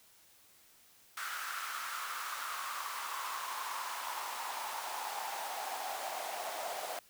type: noise with high-pass filter sweep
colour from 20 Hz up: pink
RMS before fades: -40 dBFS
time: 1.17-6.99 s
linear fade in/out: 2 ms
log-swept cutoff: 1400 to 660 Hz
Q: 4.9
effects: white hiss -63 dBFS RMS until 7.09 s